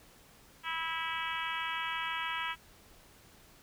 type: harmonic tone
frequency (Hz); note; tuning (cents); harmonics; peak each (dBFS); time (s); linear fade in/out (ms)
326.3; E4; -18; 3 / 4 / 5 / 6 / 7 / 8 / 9 / 10; -39 / -40 / -41 / -42 / -42 / -43 / -44 / -44; 0.63-2.56; 50
effects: pink hiss -59 dBFS RMS until 3.62 s